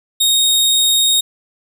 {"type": "tone", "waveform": "sawtooth", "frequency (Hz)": 3729, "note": "A#7", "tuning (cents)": 0, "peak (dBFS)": -8, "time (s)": [0.2, 1.21], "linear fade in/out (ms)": 10, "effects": []}